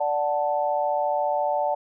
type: chord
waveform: sine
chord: D major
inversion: none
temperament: equal with one note detuned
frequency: 585.6 / 740 / 880 Hz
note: D5 / F#5 / A5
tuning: -5 / 0 / 0 cents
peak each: -25 / -26 / -26 dBFS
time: 0-1.75 s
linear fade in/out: 10 ms
effects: none